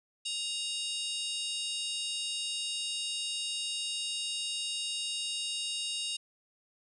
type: harmonic tone with a mistuned harmonic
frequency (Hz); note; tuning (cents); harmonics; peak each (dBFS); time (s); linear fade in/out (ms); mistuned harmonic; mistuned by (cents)
940; A#5; +14; 3 / 4 / 5 / 6 / 7 / 8 / 9 / 10; -37 / -37 / -44 / -44 / -46 / -48 / -44 / -46; 0.25-6.17; 10; 6; -99
effects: none